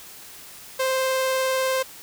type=tone with vibrato; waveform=sawtooth; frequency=523.3 Hz; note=C5; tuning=in tune; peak=-17 dBFS; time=0.79-1.83 s; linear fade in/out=10 ms; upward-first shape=sine; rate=20 Hz; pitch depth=14 cents each way; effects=white hiss -43 dBFS RMS until 2.02 s